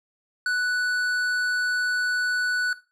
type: tone with tanh clipping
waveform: sine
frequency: 1483 Hz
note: F#6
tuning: 4 cents sharp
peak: -23 dBFS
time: 0.46-2.73 s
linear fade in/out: 2 ms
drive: 11 dB
effects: noise-tail reverb RT60 0.3 s tail -17 dB re dry